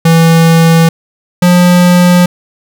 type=tone pair in turn; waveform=square; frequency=164.81 / 177.66 Hz; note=E3 / F3; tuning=0 / +30 cents; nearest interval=minor second; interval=130 cents; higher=second; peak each=-4 dBFS; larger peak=neither; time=0.05-0.89 / 1.42-2.26 s; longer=neither; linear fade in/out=5 ms; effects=none